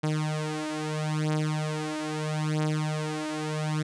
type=beating tone pair; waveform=sawtooth; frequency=153.5 / 154.27 Hz; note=D#3 / D#3; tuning=-23 / -14 cents; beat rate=0.77 Hz; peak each=-26 dBFS; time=0.03-3.83 s; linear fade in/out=10 ms; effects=resampled to 22050 Hz